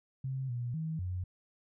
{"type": "tone with pitch steps", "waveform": "sine", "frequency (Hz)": [132.6, 121.1, 159.6, 91], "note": ["C3", "B2", "D#3", "F#2"], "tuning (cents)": [23, -34, 44, -28], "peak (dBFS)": -33, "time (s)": [0.24, 1.24], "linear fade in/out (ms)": 5, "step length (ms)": 250, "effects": []}